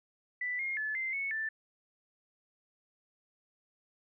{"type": "tone with pitch steps", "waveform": "sine", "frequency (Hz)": [1982, 2136, 1729, 2081, 2207, 1767], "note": ["B6", "C7", "A6", "C7", "C#7", "A6"], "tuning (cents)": [6, 35, -31, -10, -8, 7], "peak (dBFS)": -32, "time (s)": [0.41, 1.49], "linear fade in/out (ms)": 5, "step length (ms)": 180, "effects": []}